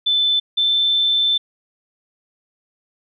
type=tone pair in turn; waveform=sine; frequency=3520 / 3539 Hz; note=A7 / A7; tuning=0 / +9 cents; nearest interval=unison; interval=9 cents; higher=second; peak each=-14 / -14 dBFS; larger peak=neither; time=0.06-0.4 / 0.57-1.38 s; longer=second; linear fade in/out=10 ms; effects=none